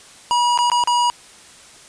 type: tone with dropouts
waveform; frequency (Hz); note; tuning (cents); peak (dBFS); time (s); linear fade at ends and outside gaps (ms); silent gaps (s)
square; 965; B5; -40; -15; 0.31-1.1; 0; 0.576-0.588 / 0.7-0.717 / 0.838-0.874
effects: white hiss -44 dBFS RMS until 1.88 s + resampled to 22050 Hz